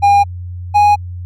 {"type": "tone pair in turn", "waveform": "triangle", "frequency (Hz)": [808, 827.4], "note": ["G#5", "G#5"], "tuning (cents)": [-48, -7], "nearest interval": "unison", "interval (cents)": 41, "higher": "second", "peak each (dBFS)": -4, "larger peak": "neither", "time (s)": [[0.02, 0.24], [0.74, 0.96]], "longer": "neither", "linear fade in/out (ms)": 20, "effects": ["added 89 Hz sine -23 dBFS peak until 1.25 s"]}